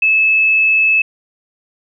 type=tone; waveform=sine; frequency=2605 Hz; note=E7; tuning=21 cents flat; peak=-9 dBFS; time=0.02-1.02 s; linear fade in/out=5 ms; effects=none